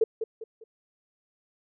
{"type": "tone with echo", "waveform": "sine", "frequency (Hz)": 446.1, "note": "A4", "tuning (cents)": 24, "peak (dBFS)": -17, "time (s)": [0.01, 0.04], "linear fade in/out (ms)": 5, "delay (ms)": 200, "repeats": 3, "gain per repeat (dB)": -9, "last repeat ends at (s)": 0.64, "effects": []}